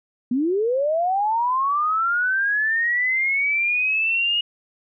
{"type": "linear sweep", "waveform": "sine", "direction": "up", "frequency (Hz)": [233.1, 2882], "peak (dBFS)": -18, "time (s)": [0.31, 4.41], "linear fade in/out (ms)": 5, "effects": []}